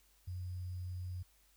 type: tone with sample-and-hold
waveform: sine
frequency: 90.6 Hz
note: F#2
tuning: 36 cents flat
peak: -39 dBFS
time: 0.27-1.23 s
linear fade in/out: 10 ms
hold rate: 4900 Hz
effects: added 50 Hz sine -70 dBFS peak until 1.56 s + white hiss -70 dBFS RMS until 1.56 s